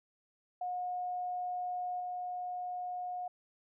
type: tone with level steps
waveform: sine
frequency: 722 Hz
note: F#5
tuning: 43 cents flat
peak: -34 / -36 dBFS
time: 0.61-3.28 s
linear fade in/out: 5 ms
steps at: 2 s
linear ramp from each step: 2 ms
effects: none